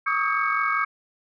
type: tone cluster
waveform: sine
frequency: 1124 / 1237 / 1282 / 1607 / 2222 Hz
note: C#6 / D#6 / E6 / G6 / C#7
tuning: +24 / -10 / -49 / +43 / +4 cents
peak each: -27 dBFS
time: 0.06-0.85 s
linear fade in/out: 10 ms
effects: tanh soft clip ceiling -10 dBFS